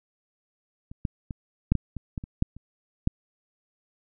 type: clicks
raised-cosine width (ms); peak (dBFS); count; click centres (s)
5; -28 / -14 / -21 / -7 / -12 / -21 / -18 / -24 / -9 / -30 / -9; 11; 0.915 / 1.052 / 1.308 / 1.72 / 1.753 / 1.967 / 2.178 / 2.239 / 2.424 / 2.566 / 3.074
effects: none